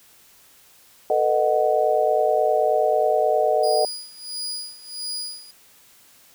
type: chord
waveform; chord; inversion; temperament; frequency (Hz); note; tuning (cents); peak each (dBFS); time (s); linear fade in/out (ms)
sine; B dominant seventh; third; just; 444.5 / 493.9 / 617.4 / 740.8; A4 / B4 / D#5 / F#5; +18 / 0 / -14 / +2; -23 / -26 / -20 / -22; 1.1-3.85; 2
type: tone with tremolo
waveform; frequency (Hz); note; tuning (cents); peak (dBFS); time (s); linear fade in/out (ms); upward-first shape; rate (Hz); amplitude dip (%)
35% pulse; 4903; D#8; -26; -25; 3.63-5.51; 5; sine; 1.5; 85
effects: white hiss -53 dBFS RMS until 6.34 s